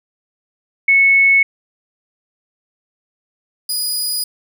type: tone pair in turn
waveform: sine / 20% pulse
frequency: 2203 / 4935 Hz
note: C#7 / D#8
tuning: -11 / -15 cents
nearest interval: octave + major second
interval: 1396 cents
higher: second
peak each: -8 / -12 dBFS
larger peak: first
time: 0.88-1.43 / 3.69-4.24 s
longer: neither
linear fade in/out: 5 ms
effects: none